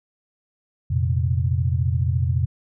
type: chord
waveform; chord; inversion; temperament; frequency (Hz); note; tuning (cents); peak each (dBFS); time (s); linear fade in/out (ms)
sine; F suspended fourth; none; equal; 87.31 / 116.54 / 130.81; F2 / Bb2 / C3; 0 / 0 / 0; -21 / -24 / -23; 0.9-2.46; 10
effects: none